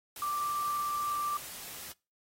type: tone in noise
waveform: sine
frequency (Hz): 1175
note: D6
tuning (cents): +1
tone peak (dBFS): -30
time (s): 0.22-1.37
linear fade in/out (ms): 2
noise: white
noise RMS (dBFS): -44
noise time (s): 0.16-1.92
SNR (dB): +11
effects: noise-tail reverb RT60 0.3 s tail -24 dB re dry + AAC 48 kbps